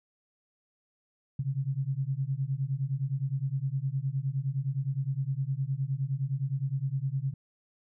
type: beating tone pair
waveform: sine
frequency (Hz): 130.81 / 140.51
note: C3 / C#3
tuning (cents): 0 / +24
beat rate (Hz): 9.7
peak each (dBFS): -31 / -31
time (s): 1.39-7.34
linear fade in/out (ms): 5
effects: none

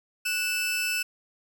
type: tone pair together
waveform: sawtooth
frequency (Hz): 1480 / 2637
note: F#6 / E7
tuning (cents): 0 / 0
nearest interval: minor seventh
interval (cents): 1000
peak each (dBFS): -30 / -23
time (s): 0.25-1.03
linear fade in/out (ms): 10
effects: 9-bit

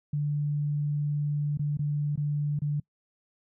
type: tone with dropouts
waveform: sine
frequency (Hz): 146.83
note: D3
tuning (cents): 0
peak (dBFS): -25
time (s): 0.13-2.8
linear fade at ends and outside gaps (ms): 5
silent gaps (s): 1.574-1.593 / 1.772-1.791 / 2.158-2.175 / 2.591-2.618
effects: noise-tail reverb RT60 0.1 s tail -25 dB re dry

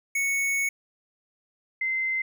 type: tone pair in turn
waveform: square / sine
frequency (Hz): 2215 / 2071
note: C#7 / C7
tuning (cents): -2 / -18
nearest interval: minor second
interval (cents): 116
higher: first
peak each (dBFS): -24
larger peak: neither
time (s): 0.15-0.69 / 1.81-2.22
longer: first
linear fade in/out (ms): 5
effects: none

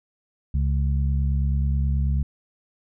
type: harmonic tone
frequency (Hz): 69.3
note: C#2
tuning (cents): 0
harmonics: 1 / 2 / 3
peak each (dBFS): -20 / -26 / -34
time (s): 0.54-2.23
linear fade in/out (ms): 5
effects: none

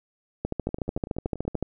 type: two click trains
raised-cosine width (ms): 2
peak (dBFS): -24 / -13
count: 10 / 17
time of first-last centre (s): 0.69-1.547 / 0.45-1.626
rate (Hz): 10.5 / 13.6
effects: none

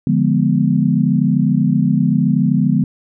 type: chord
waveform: sine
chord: D diminished seventh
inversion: none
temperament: equal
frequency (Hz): 146.83 / 174.61 / 207.7 / 246.9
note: D3 / F3 / Ab3 / Cb4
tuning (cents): 0 / 0 / 0 / 0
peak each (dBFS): -17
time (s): 0.07-2.84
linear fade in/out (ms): 2
effects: none

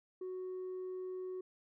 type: tone with tanh clipping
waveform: triangle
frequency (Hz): 370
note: F#4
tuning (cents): 0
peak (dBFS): -40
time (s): 0.21-1.41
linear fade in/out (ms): 5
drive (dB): 6
effects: none

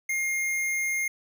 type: tone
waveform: square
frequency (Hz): 2127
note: C7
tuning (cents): +28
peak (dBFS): -26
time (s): 0.09-1.08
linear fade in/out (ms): 5
effects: none

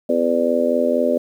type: harmonic tone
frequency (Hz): 84.2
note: E2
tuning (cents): +37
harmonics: 3 / 4 / 5 / 6 / 7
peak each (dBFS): -21 / -26 / -24 / -21 / -19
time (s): 0.09-1.18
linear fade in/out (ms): 5
effects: 8-bit

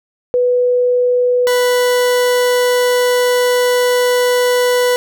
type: tone pair in turn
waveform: sine / 40% pulse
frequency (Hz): 493.9 / 493.9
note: B4 / B4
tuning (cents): 0 / 0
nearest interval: unison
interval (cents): 0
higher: neither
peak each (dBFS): -10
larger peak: neither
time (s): 0.34-1.47 / 1.47-4.96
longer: second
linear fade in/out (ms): 0
effects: none

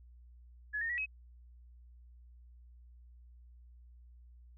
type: tone with pitch steps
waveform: sine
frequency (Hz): 1698 / 1834 / 1931 / 2553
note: G#6 / A#6 / B6 / D#7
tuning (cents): +38 / -29 / -39 / +44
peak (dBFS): -33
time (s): 0.73-1.062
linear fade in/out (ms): 20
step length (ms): 83
effects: added 60 Hz sine -54 dBFS peak until 4.57 s

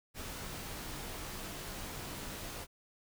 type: noise with comb filter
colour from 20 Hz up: pink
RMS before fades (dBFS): -43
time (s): 0.14-2.67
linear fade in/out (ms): 50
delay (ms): 18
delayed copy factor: -0.5
effects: none

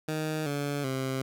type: tone with pitch steps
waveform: 15% pulse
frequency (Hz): 155.56 / 143.48 / 132.33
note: D#3 / D3 / C3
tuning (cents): 0 / -40 / +20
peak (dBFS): -23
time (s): 0.08-1.22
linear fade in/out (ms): 5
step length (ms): 380
effects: none

